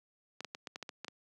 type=clicks; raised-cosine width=0.2 ms; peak=-24 dBFS; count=9; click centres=0.406 / 0.447 / 0.549 / 0.672 / 0.759 / 0.827 / 0.892 / 1.046 / 1.082 s; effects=high-pass 200 Hz 12 dB/octave